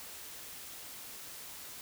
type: silence
effects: white hiss -47 dBFS RMS until 1.81 s